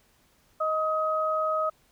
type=tone pair together; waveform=sine; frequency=626.2 / 1264 Hz; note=D#5 / D#6; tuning=+11 / +27 cents; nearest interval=octave; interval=1216 cents; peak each=-27 / -26 dBFS; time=0.6-1.7 s; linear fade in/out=10 ms; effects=pink hiss -64 dBFS RMS until 1.91 s